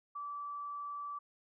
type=tone; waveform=sine; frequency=1158 Hz; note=D6; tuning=25 cents flat; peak=-39 dBFS; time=0.15-1.19 s; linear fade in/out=10 ms; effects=none